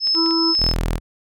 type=tone with tremolo; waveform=sine; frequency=5210 Hz; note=E8; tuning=21 cents flat; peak=-15 dBFS; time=0-0.75 s; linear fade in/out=50 ms; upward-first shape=triangle; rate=2.2 Hz; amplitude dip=40%
type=clicks; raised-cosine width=0.2 ms; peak=-18 dBFS; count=5; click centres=0.072 / 0.15 / 0.262 / 0.309 / 0.551 s
type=harmonic tone; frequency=329.6 Hz; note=E4; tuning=in tune; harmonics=1 / 3 / 4; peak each=-18 / -28 / -30 dBFS; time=0.14-0.55 s; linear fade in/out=50 ms
type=tone; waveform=sawtooth; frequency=41.2 Hz; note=E1; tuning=in tune; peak=-15 dBFS; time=0.58-1 s; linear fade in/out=50 ms
effects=none